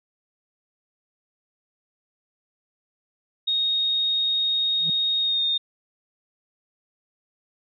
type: tone with pitch glide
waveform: sine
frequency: 3729 to 3673 Hz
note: A#7 to A#7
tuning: 0 to -26 cents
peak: -20 dBFS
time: 3.47-5.58 s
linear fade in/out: 10 ms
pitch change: -26 cents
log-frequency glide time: 5.2-5.44 s
type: tone with exponential growth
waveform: triangle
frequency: 167.2 Hz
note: E3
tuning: 25 cents sharp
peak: -26 dBFS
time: 4.76-4.9 s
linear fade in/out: 2 ms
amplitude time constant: 30 ms
effects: none